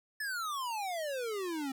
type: exponential sweep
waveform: square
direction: down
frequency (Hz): 1762 to 260.5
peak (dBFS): -35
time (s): 0.2-1.72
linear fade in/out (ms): 5
effects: none